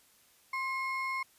triangle ring-modulated tone, 1605 Hz, G6, 40 cents sharp, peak -27 dBFS, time 0.53-1.23 s, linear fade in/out 5 ms, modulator 552 Hz, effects white hiss -64 dBFS RMS until 1.38 s + resampled to 32000 Hz

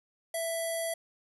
square tone with low-pass filter, 661 Hz, E5, 5 cents sharp, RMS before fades -33 dBFS, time 0.34-0.94 s, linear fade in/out 5 ms, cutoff 11000 Hz, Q 8.5, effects none

